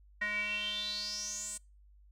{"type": "tone with band-pass filter sweep", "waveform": "square", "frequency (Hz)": 208.7, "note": "G#3", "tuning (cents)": 9, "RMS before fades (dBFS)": -37, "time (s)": [0.21, 1.58], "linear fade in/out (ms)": 10, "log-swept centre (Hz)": [1900, 8400], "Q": 9.4, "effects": ["noise-tail reverb RT60 0.3 s tail -26 dB re dry", "added 50 Hz sine -57 dBFS peak until 2.11 s"]}